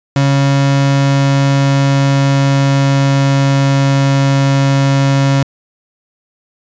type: tone with pitch glide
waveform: 35% pulse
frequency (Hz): 138.59 to 137.47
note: C#3 to C#3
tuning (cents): 0 to -14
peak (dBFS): -7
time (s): 0.16-5.43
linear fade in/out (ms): 2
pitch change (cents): -14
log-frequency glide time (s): 0.36-4.43
effects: resampled to 16000 Hz